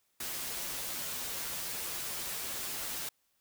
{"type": "noise with comb filter", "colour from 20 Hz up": "white", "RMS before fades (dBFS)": -38, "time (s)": [0.2, 3.09], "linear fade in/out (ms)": 5, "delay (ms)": 9.8, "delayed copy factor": -0.55, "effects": ["white hiss -75 dBFS RMS until 3.4 s"]}